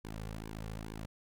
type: tone with flanger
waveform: sawtooth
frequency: 54 Hz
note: A1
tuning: 32 cents flat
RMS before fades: -43 dBFS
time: 0.04-1.06 s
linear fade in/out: 10 ms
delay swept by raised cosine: 1.5 to 3.2 ms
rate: 2.3 Hz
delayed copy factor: -0.9
effects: none